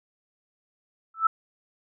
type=tone with exponential growth; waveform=sine; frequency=1318.5 Hz; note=E6; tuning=in tune; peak=-13 dBFS; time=1.14-1.27 s; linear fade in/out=5 ms; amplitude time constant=28 ms; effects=none